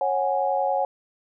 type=chord; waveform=sine; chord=C# suspended fourth; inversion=none; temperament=equal with one note detuned; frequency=548.3 / 740 / 830.6 Hz; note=C#5 / F#5 / G#5; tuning=-19 / 0 / 0 cents; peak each=-25 dBFS; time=0.01-0.85 s; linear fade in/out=2 ms; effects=none